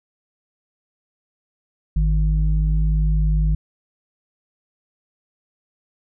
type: tone pair together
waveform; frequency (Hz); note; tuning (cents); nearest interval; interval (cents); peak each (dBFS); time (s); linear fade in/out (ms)
sine; 51.82 / 154.7; G#1 / D#3; -3 / -10; octave + perfect fifth; 1893; -15 / -21; 1.96-3.55; 5
effects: tanh soft clip ceiling -9 dBFS